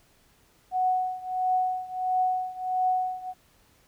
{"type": "tone with tremolo", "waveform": "sine", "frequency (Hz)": 740, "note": "F#5", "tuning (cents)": 0, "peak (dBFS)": -20, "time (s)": [0.71, 3.34], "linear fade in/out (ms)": 50, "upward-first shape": "triangle", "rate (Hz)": 1.5, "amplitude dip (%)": 90, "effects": ["pink hiss -62 dBFS RMS until 3.87 s"]}